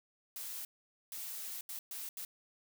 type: noise bursts at uneven times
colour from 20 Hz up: blue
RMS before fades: -43 dBFS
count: 5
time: 0.36-0.65 / 1.12-1.61 / 1.69-1.79 / 1.91-2.09 / 2.17-2.25 s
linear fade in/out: 2 ms
effects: none

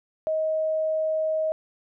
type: tone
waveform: sine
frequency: 630 Hz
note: D#5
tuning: 21 cents sharp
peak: -22 dBFS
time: 0.27-1.52 s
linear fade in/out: 0 ms
effects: none

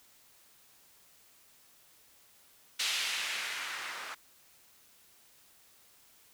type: noise with low-pass filter sweep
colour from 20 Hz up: violet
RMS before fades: -36 dBFS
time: 2.79-4.15 s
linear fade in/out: 10 ms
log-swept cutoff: 3300 to 1300 Hz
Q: 1.3
effects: white hiss -62 dBFS RMS until 6.33 s

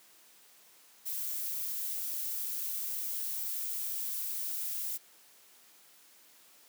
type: noise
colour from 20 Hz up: violet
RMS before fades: -36 dBFS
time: 1.05-4.98 s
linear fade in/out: 20 ms
effects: white hiss -60 dBFS RMS until 6.68 s + high-pass 200 Hz 12 dB/octave

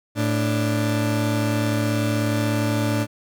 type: tone pair together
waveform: 30% pulse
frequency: 110.22 / 293.7 Hz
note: A2 / D4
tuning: +3 / 0 cents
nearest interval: octave + perfect fourth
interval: 1697 cents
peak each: -19 / -21 dBFS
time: 0.15-3.07 s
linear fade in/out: 50 ms
effects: none

